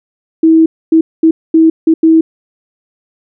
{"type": "tone bursts at uneven times", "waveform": "sine", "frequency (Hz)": 322.9, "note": "E4", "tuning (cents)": -36, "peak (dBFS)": -3, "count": 6, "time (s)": [[0.43, 0.66], [0.92, 1.01], [1.23, 1.31], [1.54, 1.7], [1.87, 1.94], [2.03, 2.21]], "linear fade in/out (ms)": 5, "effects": []}